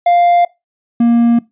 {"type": "tone pair in turn", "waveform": "triangle", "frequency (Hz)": [698.5, 234.9], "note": ["F5", "A#3"], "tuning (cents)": [0, 13], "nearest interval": "octave + perfect fifth", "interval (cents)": 1887, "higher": "first", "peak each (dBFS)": -5, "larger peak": "neither", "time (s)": [[0.06, 0.45], [1, 1.39]], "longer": "neither", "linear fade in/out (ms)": 5, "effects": ["noise-tail reverb RT60 0.2 s tail -21 dB re dry", "resampled to 8000 Hz"]}